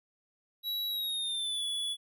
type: tone with pitch glide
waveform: square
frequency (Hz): 3900 to 3415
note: B7 to G#7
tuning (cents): -23 to +48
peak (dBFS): -32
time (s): 0.63-1.97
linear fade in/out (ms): 50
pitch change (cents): -229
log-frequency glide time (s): 0.88-1.64
effects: none